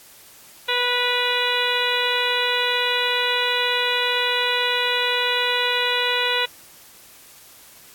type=harmonic tone with a mistuned harmonic; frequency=491 Hz; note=B4; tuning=10 cents flat; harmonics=1 / 2 / 3 / 4 / 5 / 6 / 7 / 8; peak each=-27 / -27 / -27 / -27 / -27 / -27 / -27 / -27 dBFS; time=0.68-6.46 s; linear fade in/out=10 ms; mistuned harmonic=6; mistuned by=-25 cents; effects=white hiss -47 dBFS RMS until 7.94 s + AAC 64 kbps